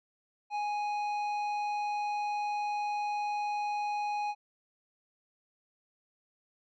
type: tone with tanh clipping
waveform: sine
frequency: 830.6 Hz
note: G#5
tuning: in tune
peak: -32 dBFS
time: 0.5-4.35 s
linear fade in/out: 50 ms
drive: 10 dB
effects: none